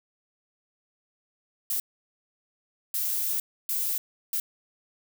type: noise bursts at uneven times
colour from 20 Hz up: violet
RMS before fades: -28 dBFS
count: 4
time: 1.7-1.8 / 2.94-3.4 / 3.69-3.98 / 4.33-4.4 s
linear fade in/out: 2 ms
effects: none